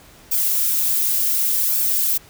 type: noise with flanger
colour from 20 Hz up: violet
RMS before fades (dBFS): -19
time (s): 0.31-2.18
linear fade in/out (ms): 10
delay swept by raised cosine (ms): 0.98 to 6.68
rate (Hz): 0.68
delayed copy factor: -0.65
effects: pink hiss -47 dBFS RMS until 2.29 s